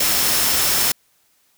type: tone in noise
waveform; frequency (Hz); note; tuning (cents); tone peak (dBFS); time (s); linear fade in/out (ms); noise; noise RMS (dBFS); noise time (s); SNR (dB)
sine; 5320; E8; +15; -27; 0-0.92; 5; white; -18; 0-0.92; -12
effects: white hiss -61 dBFS RMS until 1.57 s